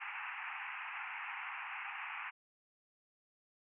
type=band-pass noise; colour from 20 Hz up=white; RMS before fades=-44 dBFS; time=0-2.31 s; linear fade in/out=20 ms; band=780 to 2700 Hz; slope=96 dB/octave; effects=none